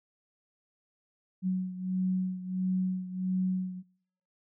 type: beating tone pair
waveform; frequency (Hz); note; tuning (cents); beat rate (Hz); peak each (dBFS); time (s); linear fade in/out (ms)
sine; 185 / 186.5; F#3 / F#3; 0 / +14; 1.5; -29 / -33; 1.42-3.83; 50
effects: noise-tail reverb RT60 0.7 s tail -24 dB re dry